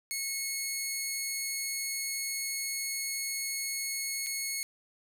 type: tone with dropouts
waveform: 10% pulse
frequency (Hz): 2187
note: C#7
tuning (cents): -24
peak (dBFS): -23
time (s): 0.11-4.63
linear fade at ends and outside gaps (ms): 0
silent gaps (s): 4.263-4.268
effects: none